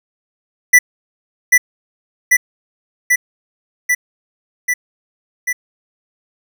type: tone with echo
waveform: square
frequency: 1975.5 Hz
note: B6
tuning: in tune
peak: -4 dBFS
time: 0.73-0.79 s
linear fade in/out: 10 ms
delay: 790 ms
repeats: 6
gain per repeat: -2 dB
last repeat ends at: 5.53 s
effects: none